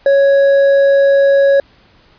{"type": "tone with hard clipping", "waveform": "triangle", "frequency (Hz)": 554.4, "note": "C#5", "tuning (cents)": 0, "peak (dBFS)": -8, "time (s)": [0.06, 1.6], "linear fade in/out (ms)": 2, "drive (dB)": 8, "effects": ["pink hiss -49 dBFS RMS until 2.18 s", "resampled to 11025 Hz"]}